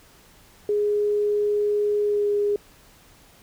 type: tone with pitch glide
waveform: sine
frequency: 415.1 to 410.8 Hz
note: G#4 to G#4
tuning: -1 to -19 cents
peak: -19 dBFS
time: 0.69-2.56 s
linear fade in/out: 2 ms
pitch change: -18 cents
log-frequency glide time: 2.03-2.28 s
effects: pink hiss -53 dBFS RMS until 3.42 s